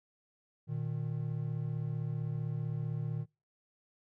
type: tone pair together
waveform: triangle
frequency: 118.73 / 154.3 Hz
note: A#2 / D#3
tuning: +32 / -14 cents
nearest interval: perfect fourth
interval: 454 cents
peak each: -34 / -34 dBFS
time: 0.67-3.26 s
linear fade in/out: 50 ms
effects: noise-tail reverb RT60 0.3 s tail -26 dB re dry